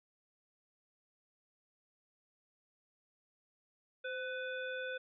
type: harmonic tone with a mistuned harmonic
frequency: 498.7 Hz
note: B4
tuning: 17 cents sharp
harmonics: 1 / 3 / 5 / 7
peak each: -41 / -41 / -50 / -51 dBFS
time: 4.04-4.98 s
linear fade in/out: 10 ms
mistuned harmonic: 1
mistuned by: +57 cents
effects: none